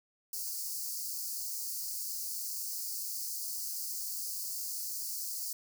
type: high-pass noise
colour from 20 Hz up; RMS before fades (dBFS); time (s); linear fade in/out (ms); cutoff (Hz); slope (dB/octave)
white; -38; 0.33-5.53; 2; 4400; 96
effects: none